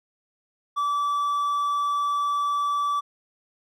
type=tone; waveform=triangle; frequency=1156 Hz; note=D6; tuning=28 cents flat; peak=-20 dBFS; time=0.76-3.01 s; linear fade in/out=20 ms; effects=none